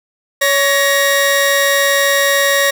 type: tone pair together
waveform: sawtooth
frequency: 560 / 1883.6 Hz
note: C#5 / A#6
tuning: +18 / +18 cents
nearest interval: octave + major sixth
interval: 2100 cents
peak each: -10 dBFS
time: 0.41-2.71 s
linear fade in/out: 10 ms
effects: none